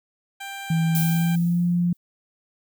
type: tone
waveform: 15% pulse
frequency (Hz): 789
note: G5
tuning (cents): +11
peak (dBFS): -26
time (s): 0.4-1.36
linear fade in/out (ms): 10
type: tone with pitch glide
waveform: sine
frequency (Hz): 163.1 to 174.81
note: E3 to F3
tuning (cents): -18 to +2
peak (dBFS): -18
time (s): 0.7-1.93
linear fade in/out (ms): 5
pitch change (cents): +120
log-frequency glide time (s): 0.98-1.6
type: noise with exponential decay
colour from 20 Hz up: violet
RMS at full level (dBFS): -26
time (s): 0.95-1.97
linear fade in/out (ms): 1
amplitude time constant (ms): 220
effects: none